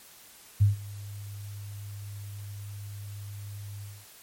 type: tone with ADSR envelope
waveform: sine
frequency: 101.6 Hz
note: G#2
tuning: 38 cents flat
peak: -15 dBFS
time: 0.6-4.06 s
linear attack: 19 ms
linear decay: 140 ms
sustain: -22 dB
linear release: 240 ms
effects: white hiss -52 dBFS RMS until 4.22 s + MP3 64 kbps